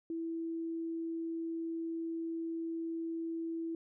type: tone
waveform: sine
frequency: 329.6 Hz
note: E4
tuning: in tune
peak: -35 dBFS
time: 0.1-3.75 s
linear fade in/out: 2 ms
effects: none